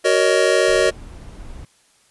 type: chord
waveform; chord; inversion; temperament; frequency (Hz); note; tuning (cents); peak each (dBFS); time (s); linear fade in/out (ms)
square; D# minor seventh; first; just; 373.4 / 466.7 / 560 / 622.3; F#4 / A#4 / C#5 / D#5; +16 / +2 / +18 / 0; -20; 0.04-0.91; 20
type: noise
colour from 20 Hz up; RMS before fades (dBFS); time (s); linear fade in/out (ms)
brown; -36; 0.68-1.65; 2
effects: white hiss -57 dBFS RMS until 2.1 s + resampled to 24000 Hz